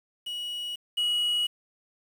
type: tone pair in turn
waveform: triangle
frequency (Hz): 2925 / 2912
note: F#7 / F#7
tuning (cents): -21 / -28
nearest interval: unison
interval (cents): 7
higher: first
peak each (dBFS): -30 / -22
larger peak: second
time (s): 0.26-0.76 / 0.97-1.47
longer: neither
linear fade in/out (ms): 10
effects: 8-bit